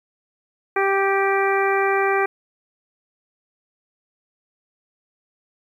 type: harmonic tone with a mistuned harmonic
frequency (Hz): 392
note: G4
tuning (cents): 0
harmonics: 1 / 2 / 3 / 4 / 5 / 6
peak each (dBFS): -20 / -23 / -25 / -26 / -27 / -28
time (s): 0.76-2.26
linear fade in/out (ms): 5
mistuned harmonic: 5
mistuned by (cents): -16
effects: 9-bit